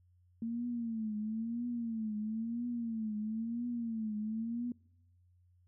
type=tone with vibrato; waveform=sine; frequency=226.1 Hz; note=A3; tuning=47 cents sharp; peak=-34 dBFS; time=0.42-4.72 s; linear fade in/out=2 ms; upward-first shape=triangle; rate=1 Hz; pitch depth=130 cents each way; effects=noise-tail reverb RT60 0.9 s tail -26 dB re dry + added 89 Hz sine -64 dBFS peak until 5.67 s